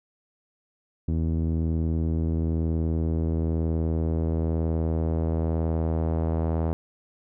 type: tone with low-pass filter sweep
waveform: sawtooth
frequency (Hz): 81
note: E2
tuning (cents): -30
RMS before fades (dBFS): -25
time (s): 1.08-6.73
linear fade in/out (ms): 0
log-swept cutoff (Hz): 270 to 720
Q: 1.3
effects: none